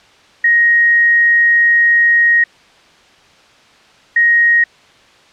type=tone pair in turn; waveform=sine; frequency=1877 / 1877 Hz; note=A#6 / A#6; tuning=+11 / +11 cents; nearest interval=unison; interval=0 cents; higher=neither; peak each=-7 dBFS; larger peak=neither; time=0.44-2.44 / 4.16-4.64 s; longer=first; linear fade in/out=5 ms; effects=white hiss -46 dBFS RMS until 5.32 s + low-pass 4000 Hz 12 dB/octave